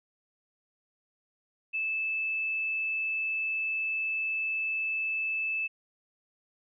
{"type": "tone", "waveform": "sine", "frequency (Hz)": 2624, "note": "E7", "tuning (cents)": -9, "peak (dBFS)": -28, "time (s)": [1.73, 5.68], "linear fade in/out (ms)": 20, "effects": []}